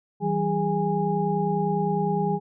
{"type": "tone cluster", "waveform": "sine", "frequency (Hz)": [162.3, 192.2, 410.1, 823], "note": ["E3", "G3", "G#4", "G#5"], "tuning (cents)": [-27, -34, -22, -16], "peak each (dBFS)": -27, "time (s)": [0.2, 2.4], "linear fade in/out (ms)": 50, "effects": []}